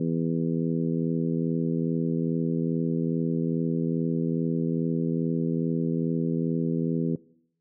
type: harmonic tone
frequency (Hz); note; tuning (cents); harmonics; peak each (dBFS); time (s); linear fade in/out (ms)
82.4; E2; 0; 2 / 3 / 4 / 5 / 6; -27 / -28 / -33 / -34 / -37; 0-7.16; 5
effects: noise-tail reverb RT60 0.7 s tail -21 dB re dry